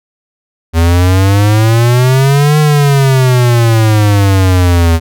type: exponential two-way sweep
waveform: square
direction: up then down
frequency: 81.3 to 152.8 to 81.3 Hz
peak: -6 dBFS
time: 0.73-5 s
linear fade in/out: 50 ms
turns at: 2.59 s
effects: none